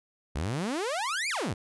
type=exponential two-way sweep; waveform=sawtooth; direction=up then down; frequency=63.6 to 2489 to 77.8 Hz; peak=-25 dBFS; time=0.35-1.54 s; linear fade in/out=10 ms; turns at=1.29 s; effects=resampled to 24000 Hz